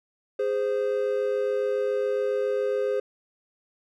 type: tone pair together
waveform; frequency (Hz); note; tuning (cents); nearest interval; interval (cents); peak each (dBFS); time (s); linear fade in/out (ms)
triangle; 412.4 / 519.6; G#4 / C5; -12 / -12; major third; 400; -24; 0.39-3; 5
effects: none